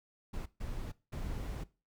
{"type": "noise bursts at uneven times", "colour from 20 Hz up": "brown", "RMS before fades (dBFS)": -39, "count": 3, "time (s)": [[0.33, 0.46], [0.6, 0.92], [1.12, 1.64]], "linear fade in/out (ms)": 10, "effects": ["noise-tail reverb RT60 0.3 s tail -19 dB re dry"]}